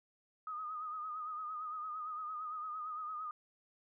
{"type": "tone with vibrato", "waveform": "sine", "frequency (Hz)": 1244.5, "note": "D#6", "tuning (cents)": 0, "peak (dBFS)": -39, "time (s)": [0.47, 3.31], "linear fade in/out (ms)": 2, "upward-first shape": "sine", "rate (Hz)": 8.8, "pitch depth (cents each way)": 54, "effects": []}